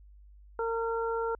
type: harmonic tone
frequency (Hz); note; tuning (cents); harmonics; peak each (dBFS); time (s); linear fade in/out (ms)
457.5; A#4; -32; 1 / 2 / 3; -30 / -35 / -36; 0.59-1.35; 2
effects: added 50 Hz sine -51 dBFS peak until 1.39 s